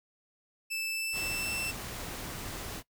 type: tone with pitch glide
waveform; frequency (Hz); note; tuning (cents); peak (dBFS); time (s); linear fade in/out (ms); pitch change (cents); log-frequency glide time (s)
sawtooth; 2637 to 2675; E7 to E7; 0 to +25; -29; 0.7-1.72; 20; +25; 0.9-1.57
type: noise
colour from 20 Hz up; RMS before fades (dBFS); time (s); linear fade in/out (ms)
pink; -40; 1.12-2.83; 50
effects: noise-tail reverb RT60 0.1 s tail -19 dB re dry